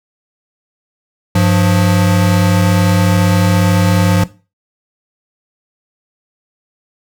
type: tone pair together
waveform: square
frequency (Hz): 99.34 / 177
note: G2 / F3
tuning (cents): +24 / +23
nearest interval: minor seventh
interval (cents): 999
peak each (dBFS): -12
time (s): 1.35-4.24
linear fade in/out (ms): 5
effects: noise-tail reverb RT60 0.3 s tail -17 dB re dry